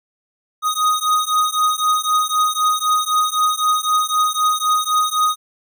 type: beating tone pair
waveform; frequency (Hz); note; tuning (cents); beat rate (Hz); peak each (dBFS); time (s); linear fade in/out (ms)
square; 1244.5 / 1248.4; D#6 / D#6; 0 / +5; 3.9; -19; 0.62-5.36; 50
effects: none